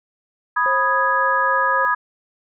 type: chord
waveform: sine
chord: G# minor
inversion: first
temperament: equal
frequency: 987.8 / 1244.5 / 1661.2 Hz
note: B5 / D#6 / G#6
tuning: 0 / 0 / 0 cents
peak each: -20 dBFS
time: 0.56-1.95 s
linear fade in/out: 10 ms
type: tone with tremolo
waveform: sine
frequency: 535 Hz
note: C5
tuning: 38 cents sharp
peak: -23 dBFS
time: 0.66-1.85 s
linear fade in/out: 0 ms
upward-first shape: triangle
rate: 3.7 Hz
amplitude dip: 30%
effects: none